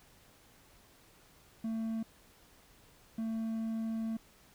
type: tone bursts at uneven times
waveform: triangle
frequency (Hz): 223.9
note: A3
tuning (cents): +30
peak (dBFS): -31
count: 2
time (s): 1.64-2.03 / 3.18-4.17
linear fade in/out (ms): 5
effects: pink hiss -62 dBFS RMS until 4.54 s